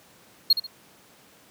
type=tone with echo; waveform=triangle; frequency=4282 Hz; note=C8; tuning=39 cents sharp; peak=-12 dBFS; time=0.5-0.53 s; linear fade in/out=5 ms; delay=69 ms; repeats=2; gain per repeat=-10 dB; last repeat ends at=0.668 s; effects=pink hiss -54 dBFS RMS until 1.5 s + high-pass 150 Hz 12 dB/octave